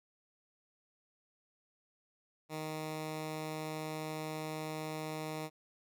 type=tone; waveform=10% pulse; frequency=155.9 Hz; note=D#3; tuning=4 cents sharp; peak=-30 dBFS; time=2.49-5.5 s; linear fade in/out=50 ms; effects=none